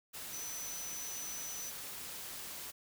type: tone in noise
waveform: sine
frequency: 6000 Hz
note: F#8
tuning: 23 cents sharp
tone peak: -42 dBFS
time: 0.32-1.71 s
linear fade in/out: 20 ms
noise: white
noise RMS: -45 dBFS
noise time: 0.13-2.72 s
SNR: 0 dB
effects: none